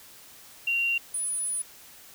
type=tone pair in turn; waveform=sine; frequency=2761 / 9905 Hz; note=F7 / D#9; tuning=-20 / -9 cents; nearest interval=octave + minor seventh; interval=2211 cents; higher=second; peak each=-23 / -27 dBFS; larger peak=first; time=0.67-0.98 / 1.14-1.62 s; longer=second; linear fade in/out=5 ms; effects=white hiss -50 dBFS RMS until 2.14 s